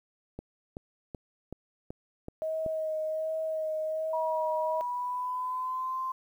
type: click train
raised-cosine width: 2 ms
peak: -25 dBFS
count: 7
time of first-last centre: 0.39-2.663 s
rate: 2.64 Hz
type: tone with vibrato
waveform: sine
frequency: 631 Hz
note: D#5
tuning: 24 cents sharp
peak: -29 dBFS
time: 2.42-4.81 s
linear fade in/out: 0 ms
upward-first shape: sine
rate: 1.3 Hz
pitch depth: 18 cents each way
type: tone with pitch glide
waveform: sine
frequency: 961 to 1041.9 Hz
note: B5 to C6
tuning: -48 to -8 cents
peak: -30 dBFS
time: 4.13-6.12 s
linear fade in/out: 5 ms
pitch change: +140 cents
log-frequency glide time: 4.58-6 s
effects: 10-bit